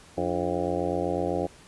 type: harmonic tone with a mistuned harmonic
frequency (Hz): 88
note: F2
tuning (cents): +14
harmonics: 1 / 2 / 3 / 4 / 5 / 6 / 7 / 8 / 9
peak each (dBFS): -37 / -35 / -33 / -32 / -33 / -31 / -35 / -34 / -37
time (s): 0.17-1.47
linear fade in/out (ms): 10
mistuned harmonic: 3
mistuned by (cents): +150
effects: pink hiss -52 dBFS RMS until 1.67 s + resampled to 24000 Hz